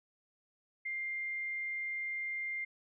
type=tone; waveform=sine; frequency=2100 Hz; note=C7; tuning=6 cents sharp; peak=-35 dBFS; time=0.85-2.65 s; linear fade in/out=10 ms; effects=none